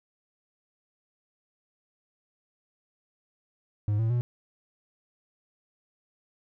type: tone with pitch steps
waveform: triangle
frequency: 104.3 / 112.43 / 121.2 Hz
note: G#2 / A2 / B2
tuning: +8 / +38 / -32 cents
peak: -21 dBFS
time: 3.88-4.21 s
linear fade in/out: 0 ms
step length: 110 ms
effects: none